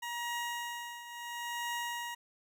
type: tone with tremolo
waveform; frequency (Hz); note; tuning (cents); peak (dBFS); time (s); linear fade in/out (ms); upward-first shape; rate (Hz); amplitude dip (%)
20% pulse; 950; A#5; +33; -29; 0.02-2.15; 10; triangle; 0.73; 75
effects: none